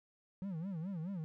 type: tone with vibrato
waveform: triangle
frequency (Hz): 177.4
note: F3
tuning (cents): +27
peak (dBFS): -36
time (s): 0.42-1.24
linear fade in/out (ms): 0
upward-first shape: sine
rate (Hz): 4.7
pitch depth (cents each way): 220
effects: none